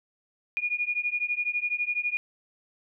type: beating tone pair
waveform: sine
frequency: 2435 / 2447 Hz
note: D#7 / D#7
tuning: -38 / -29 cents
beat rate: 12 Hz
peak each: -29 dBFS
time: 0.57-2.17 s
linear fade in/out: 0 ms
effects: none